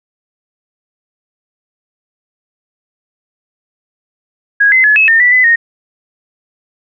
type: tone with pitch steps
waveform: sine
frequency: 1651 / 2052 / 1706 / 2585 / 1818 / 1965 / 2010 / 1856 Hz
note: G#6 / C7 / G#6 / E7 / A#6 / B6 / B6 / A#6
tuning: -11 / -34 / +46 / -34 / -44 / -9 / +30 / -8 cents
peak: -5 dBFS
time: 4.6-5.56 s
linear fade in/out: 10 ms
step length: 120 ms
effects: none